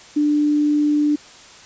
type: tone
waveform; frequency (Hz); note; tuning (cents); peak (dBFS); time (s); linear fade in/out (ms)
sine; 296.3; D4; +15; -14; 0.16-1.16; 10
effects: white hiss -43 dBFS RMS until 1.65 s + resampled to 16000 Hz